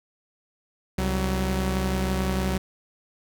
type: tone pair together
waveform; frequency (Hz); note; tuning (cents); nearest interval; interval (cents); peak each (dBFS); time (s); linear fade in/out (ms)
sawtooth; 66.5 / 188.09; C2 / F#3; +29 / +29; octave + tritone; 1800; -22; 0.98-2.58; 5
effects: none